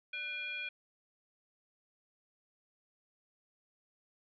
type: tone with frequency modulation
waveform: sine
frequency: 2415 Hz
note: D7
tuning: 48 cents sharp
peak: -37 dBFS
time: 0.13-0.69 s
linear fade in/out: 5 ms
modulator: 912 Hz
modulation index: 0.75
effects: none